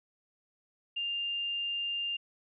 sine tone, 2800 Hz, F7, 4 cents sharp, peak -31 dBFS, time 0.96-2.17 s, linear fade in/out 10 ms, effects none

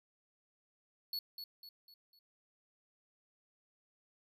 square tone with echo, 4404 Hz, C#8, 12 cents flat, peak -37 dBFS, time 1.13-1.19 s, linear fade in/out 2 ms, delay 250 ms, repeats 4, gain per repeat -7 dB, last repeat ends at 2.19 s, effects none

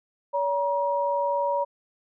sine tone pair together, 568.8 / 952 Hz, C#5 / A#5, +45 / +36 cents, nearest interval major sixth, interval 891 cents, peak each -25 dBFS, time 0.33-1.65 s, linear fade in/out 20 ms, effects none

